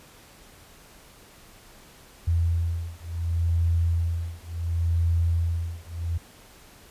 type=beating tone pair; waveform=sine; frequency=83.8 / 84.5 Hz; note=E2 / E2; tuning=+29 / +43 cents; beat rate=0.7 Hz; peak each=-25 dBFS; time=2.27-6.18 s; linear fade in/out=10 ms; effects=pink hiss -51 dBFS RMS until 6.9 s + resampled to 32000 Hz